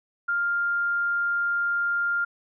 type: tone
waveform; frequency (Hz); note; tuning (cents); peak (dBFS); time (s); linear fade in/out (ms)
sine; 1400; F6; +4; -22; 0.28-2.25; 10
effects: none